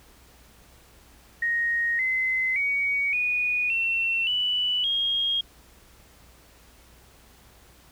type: tone with pitch steps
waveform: sine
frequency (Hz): 1869 / 2050 / 2248 / 2466 / 2705 / 2967 / 3254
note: A#6 / C7 / C#7 / D#7 / E7 / F#7 / G#7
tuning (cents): +4 / -36 / +24 / -16 / +44 / +4 / -36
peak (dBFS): -22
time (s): 1.42-5.41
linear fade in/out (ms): 5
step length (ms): 570
effects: added 60 Hz sine -57 dBFS peak until 7.91 s + pink hiss -55 dBFS RMS until 7.91 s